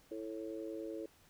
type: harmonic tone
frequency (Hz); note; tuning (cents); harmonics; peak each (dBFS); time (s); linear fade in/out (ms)
110; A2; 0; 3 / 4 / 5; -43 / -45 / -47; 0.11-1.06; 5
effects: pink hiss -66 dBFS RMS until 1.29 s